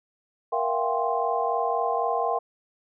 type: tone cluster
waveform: sine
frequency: 470.6 / 669 / 713 / 795 / 1050 Hz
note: A#4 / E5 / F5 / G5 / C6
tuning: +16 / +25 / +36 / +24 / +6 cents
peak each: -29 dBFS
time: 0.52-2.39 s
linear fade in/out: 10 ms
effects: none